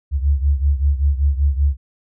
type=beating tone pair; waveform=sine; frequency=69.3 / 74.5 Hz; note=C#2 / D2; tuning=0 / +25 cents; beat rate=5.2 Hz; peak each=-15 / -19 dBFS; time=0.11-1.77 s; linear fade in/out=50 ms; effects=none